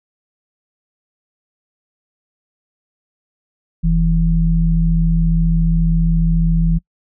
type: tone pair together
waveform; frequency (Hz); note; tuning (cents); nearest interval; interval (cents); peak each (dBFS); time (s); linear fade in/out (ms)
sine; 42.75 / 164.81; F1 / E3; -36 / 0; octave + major seventh; 2336; -14; 3.83-6.79; 20
effects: noise-tail reverb RT60 0.1 s tail -26 dB re dry